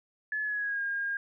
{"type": "tone with pitch glide", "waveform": "sine", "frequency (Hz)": [1715, 1618.7], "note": ["A6", "G#6"], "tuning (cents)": [-45, -45], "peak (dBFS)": -29, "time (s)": [0.32, 1.17], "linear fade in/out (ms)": 2, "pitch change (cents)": -100, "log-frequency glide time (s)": [0.42, 0.82], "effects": []}